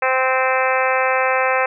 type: harmonic tone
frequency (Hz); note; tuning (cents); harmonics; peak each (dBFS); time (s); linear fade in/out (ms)
260; C4; -11; 2 / 3 / 4 / 5 / 6 / 7 / 8 / 9 / 10; -20 / -22 / -23 / -24 / -25 / -25 / -26 / -27 / -27; 0.02-1.66; 5
effects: none